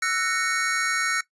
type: chord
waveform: square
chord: F# dominant seventh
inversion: third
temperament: just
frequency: 1332 / 1480 / 1850 / 2220 Hz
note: E6 / F#6 / A#6 / C#7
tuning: +18 / 0 / -14 / +2 cents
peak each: -29 dBFS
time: 0.02-1.21 s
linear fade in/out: 5 ms
effects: noise-tail reverb RT60 0.1 s tail -17 dB re dry + resampled to 24000 Hz